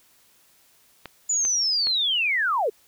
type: clicks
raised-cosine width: 0.3 ms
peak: -19 dBFS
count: 3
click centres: 1.057 / 1.451 / 1.87 s
type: linear sweep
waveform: sine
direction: down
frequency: 7040 to 380 Hz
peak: -20 dBFS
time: 1.29-2.7 s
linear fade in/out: 10 ms
effects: white hiss -59 dBFS RMS until 2.87 s